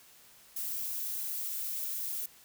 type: noise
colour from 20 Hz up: violet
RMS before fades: -36 dBFS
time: 0.56-2.26 s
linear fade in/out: 5 ms
effects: white hiss -58 dBFS RMS until 2.44 s